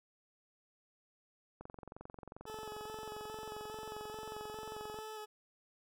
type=click train; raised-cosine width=1 ms; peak=-34 dBFS; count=77; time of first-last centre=1.61-4.988 s; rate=22.5 Hz
type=tone with vibrato; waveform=20% pulse; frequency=430 Hz; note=A4; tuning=40 cents flat; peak=-39 dBFS; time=2.46-5.26 s; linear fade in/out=20 ms; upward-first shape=square; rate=2.4 Hz; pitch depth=16 cents each way
effects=none